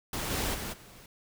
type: noise with level steps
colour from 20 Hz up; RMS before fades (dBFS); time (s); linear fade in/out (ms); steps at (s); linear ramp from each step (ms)
pink; -34 / -31 / -37 / -52; 0.13-1.06; 2; 0.3 / 0.53 / 0.72; 20
effects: none